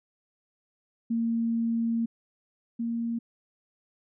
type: tone pair in turn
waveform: sine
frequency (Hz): 230 / 232.3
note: A#3 / A#3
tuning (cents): -23 / -6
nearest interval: unison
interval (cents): 17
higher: second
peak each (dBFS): -24 / -27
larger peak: first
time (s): 1.1-2.06 / 2.79-3.19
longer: first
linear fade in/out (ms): 10
effects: none